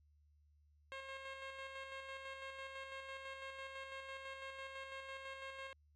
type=tone with tremolo; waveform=10% pulse; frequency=537 Hz; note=C5; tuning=45 cents sharp; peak=-37 dBFS; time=0.92-5.73 s; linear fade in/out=0 ms; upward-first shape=square; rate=6 Hz; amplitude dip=35%; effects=added 74 Hz sine -68 dBFS peak until 5.95 s + low-pass 4000 Hz 12 dB/octave